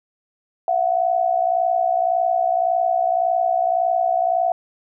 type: tone pair together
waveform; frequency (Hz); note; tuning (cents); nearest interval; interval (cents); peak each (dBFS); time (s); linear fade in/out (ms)
sine; 676.2 / 738; E5 / F#5; +44 / -5; major second; 151; -19; 0.68-4.52; 2
effects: none